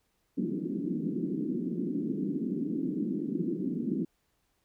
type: band-pass noise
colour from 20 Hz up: white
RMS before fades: -32 dBFS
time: 0.37-4.05 s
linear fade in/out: 10 ms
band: 170 to 340 Hz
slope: 48 dB/octave
effects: pink hiss -75 dBFS RMS until 4.64 s